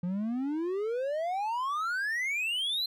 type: exponential sweep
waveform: triangle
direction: up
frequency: 171.8 to 4150 Hz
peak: -27 dBFS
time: 0.03-2.86 s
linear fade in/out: 5 ms
effects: none